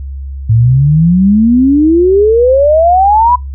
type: exponential sweep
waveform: sine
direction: up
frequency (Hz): 107.8 to 1004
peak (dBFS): -4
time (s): 0.49-3.36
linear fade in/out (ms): 10
effects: noise-tail reverb RT60 0.2 s tail -25 dB re dry + added 68 Hz sine -19 dBFS peak until 3.54 s